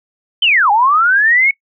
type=linear two-way sweep; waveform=sine; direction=down then up; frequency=3136 to 791 to 2228 Hz; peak=-8 dBFS; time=0.42-1.51 s; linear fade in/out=5 ms; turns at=0.71 s; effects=noise-tail reverb RT60 0.1 s tail -22 dB re dry